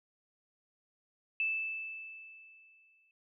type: tone with exponential decay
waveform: sine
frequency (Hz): 2634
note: E7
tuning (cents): -2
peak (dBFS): -28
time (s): 1.4-3.11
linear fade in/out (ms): 1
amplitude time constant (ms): 370
effects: none